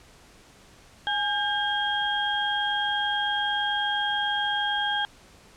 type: tone cluster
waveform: sine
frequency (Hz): 830 / 1603 / 3244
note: G#5 / G6 / G#7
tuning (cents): -1 / +38 / -41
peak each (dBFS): -28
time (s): 1.07-5.05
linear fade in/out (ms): 0
effects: pink hiss -53 dBFS RMS until 5.56 s + low-pass 9000 Hz 12 dB/octave